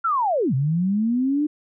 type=linear two-way sweep; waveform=sine; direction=down then up; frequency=1396.9 to 125.8 to 305.3 Hz; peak=-18 dBFS; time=0.04-1.47 s; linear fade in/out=10 ms; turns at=0.54 s; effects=none